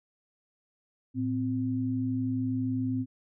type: tone pair together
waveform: sine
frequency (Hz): 111.5 / 258.7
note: A2 / C4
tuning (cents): +23 / -19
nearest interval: octave + minor third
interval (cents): 1458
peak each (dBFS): -32 / -28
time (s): 1.14-3.06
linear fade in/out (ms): 50
effects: none